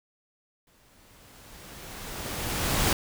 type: noise with exponential growth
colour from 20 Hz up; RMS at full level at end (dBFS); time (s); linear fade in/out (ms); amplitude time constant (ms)
pink; -23; 0.67-2.93; 2; 490
effects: none